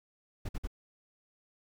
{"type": "noise bursts", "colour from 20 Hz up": "brown", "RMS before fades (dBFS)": -34, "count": 3, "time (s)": [0.45, 0.674], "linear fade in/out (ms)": 10, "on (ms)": 40, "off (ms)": 52, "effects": []}